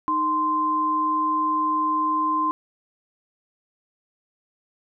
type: tone pair together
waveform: sine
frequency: 309.5 / 1041 Hz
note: D#4 / C6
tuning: -9 / -9 cents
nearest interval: octave + major sixth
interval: 2100 cents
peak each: -28 / -20 dBFS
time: 0.08-2.51 s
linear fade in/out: 0 ms
effects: none